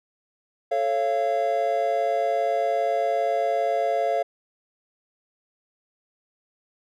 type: chord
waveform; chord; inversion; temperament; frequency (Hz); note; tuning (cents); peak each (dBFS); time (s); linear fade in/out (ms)
triangle; A augmented; none; just; 440 / 550 / 687.5; A4 / C#5 / E#5; 0 / -14 / -27; -27 / -24 / -21; 0.71-4.23; 10
effects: none